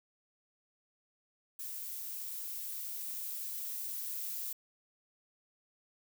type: noise with level ramp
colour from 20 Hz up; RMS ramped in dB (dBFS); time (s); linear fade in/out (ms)
violet; -42 to -39; 1.59-4.53; 5
effects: none